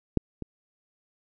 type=clicks; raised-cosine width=3 ms; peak=-8 / -21 dBFS; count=2; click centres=0.173 / 0.423 s; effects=none